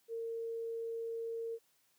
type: tone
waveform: sine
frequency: 457.8 Hz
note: A#4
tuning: 31 cents flat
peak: -37 dBFS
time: 0.08-1.59 s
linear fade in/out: 50 ms
effects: white hiss -73 dBFS RMS until 1.98 s + high-pass 80 Hz 12 dB/octave